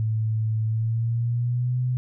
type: tone with pitch glide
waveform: sine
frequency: 110 to 125.63 Hz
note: A2 to B2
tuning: 0 to +30 cents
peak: -21 dBFS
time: 0-1.97 s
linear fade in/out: 0 ms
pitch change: +230 cents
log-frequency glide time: 0.66-1.79 s
effects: none